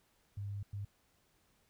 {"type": "tone bursts at uneven times", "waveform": "sine", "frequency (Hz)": 100.8, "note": "G2", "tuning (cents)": 49, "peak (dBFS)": -38, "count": 2, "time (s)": [[0.37, 0.63], [0.73, 0.85]], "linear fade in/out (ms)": 5, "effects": ["pink hiss -73 dBFS RMS until 1.69 s"]}